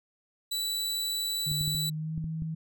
sawtooth tone, 3951 Hz, B7, in tune, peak -26 dBFS, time 0.51-1.9 s, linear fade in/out 10 ms
sine tone with pitch glide, 146.83 to 160.12 Hz, D3 to D#3, 0 to +50 cents, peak -31 dBFS, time 1.46-2.55 s, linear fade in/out 10 ms, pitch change +150 cents, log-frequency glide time 1.58-2.18 s
clicks, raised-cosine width 5 ms, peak -26 dBFS, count 7, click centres 1.515 / 1.611 / 1.679 / 1.749 / 2.178 / 2.242 / 2.422 s
effects none

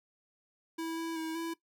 square tone with pitch steps, 327.2 / 329.3 / 321.6 / 331.3 Hz, E4 / E4 / E4 / E4, -13 / -2 / -43 / +9 cents, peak -35 dBFS, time 0.78-1.54 s, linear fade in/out 10 ms, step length 190 ms, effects noise-tail reverb RT60 0.1 s tail -17 dB re dry

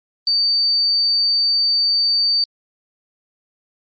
sine tone, 4599 Hz, D8, 37 cents flat, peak -14 dBFS, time 0.27-2.44 s, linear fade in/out 2 ms, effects Opus 32 kbps

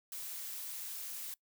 blue noise, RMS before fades -43 dBFS, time 0.12-1.34 s, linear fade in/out 2 ms, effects noise-tail reverb RT60 0.1 s tail -22 dB re dry

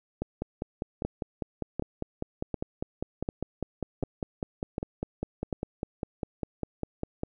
two click trains, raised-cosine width 2 ms, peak -17 / -16 dBFS, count 36 / 7, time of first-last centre 0.22-7.234 / 1.05-5.528 s, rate 4.99 / 1.34 Hz, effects none

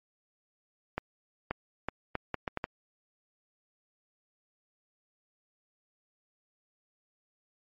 accelerating click train, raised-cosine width 0.5 ms, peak -16 dBFS, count 8, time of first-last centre 0.98-2.641 s, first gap 530 ms, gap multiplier 0.71, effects MP3 32 kbps

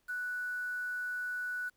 sine tone with quantisation, 1480 Hz, F#6, in tune, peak -34 dBFS, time 0.08-1.7 s, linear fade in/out 20 ms, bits 9, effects pink hiss -75 dBFS RMS until 1.76 s

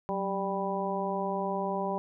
harmonic tone with a mistuned harmonic, 196.6 Hz, G3, 5 cents sharp, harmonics 1 / 2 / 3 / 4 / 5, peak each -35 / -35 / -35 / -35 / -35 dBFS, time 0.09-1.98 s, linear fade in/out 0 ms, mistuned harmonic 1, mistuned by -80 cents, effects none

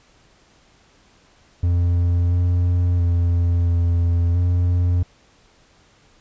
triangle tone with pitch steps, 87.1 / 88.3 / 86.4 / 85.8 / 88.3 Hz, F2 / F2 / F2 / F2 / F2, -4 / +20 / -18 / -30 / +20 cents, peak -13 dBFS, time 1.63-5.03 s, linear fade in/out 5 ms, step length 680 ms, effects pink hiss -55 dBFS RMS until 6.2 s + resampled to 16000 Hz

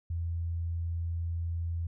sine tone, 84.2 Hz, E2, 37 cents sharp, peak -30 dBFS, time 0.1-1.87 s, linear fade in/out 5 ms, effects none

